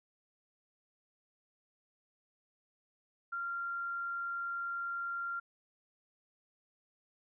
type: tone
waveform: sine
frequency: 1385 Hz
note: F6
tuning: 15 cents flat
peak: -35 dBFS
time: 3.32-5.4 s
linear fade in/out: 10 ms
effects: none